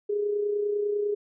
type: tone with amplitude modulation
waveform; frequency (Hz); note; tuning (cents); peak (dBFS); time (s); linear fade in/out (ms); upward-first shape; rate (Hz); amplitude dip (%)
sine; 412.8; G#4; -10; -22; 0.09-1.15; 10; sine; 30; 45
effects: none